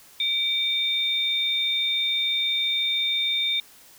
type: tone pair together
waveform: sine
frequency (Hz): 2305 / 3633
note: D7 / A#7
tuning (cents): -33 / -45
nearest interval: minor sixth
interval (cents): 788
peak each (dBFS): -29 / -22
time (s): 0.2-3.6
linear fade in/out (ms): 2
effects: white hiss -51 dBFS RMS until 3.98 s